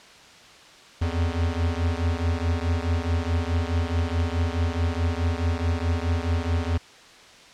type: beating tone pair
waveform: square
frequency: 82.41 / 87.11 Hz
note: E2 / F2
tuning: 0 / -4 cents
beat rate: 4.7 Hz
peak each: -25 / -27 dBFS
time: 1.01-6.78 s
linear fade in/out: 10 ms
effects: white hiss -48 dBFS RMS until 7.53 s + low-pass 5000 Hz 12 dB/octave